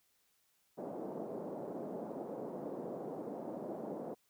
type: band-pass noise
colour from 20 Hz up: white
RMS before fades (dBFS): -43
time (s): 0.77-4.15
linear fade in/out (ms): 20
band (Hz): 180 to 630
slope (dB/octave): 24
effects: white hiss -75 dBFS RMS until 4.29 s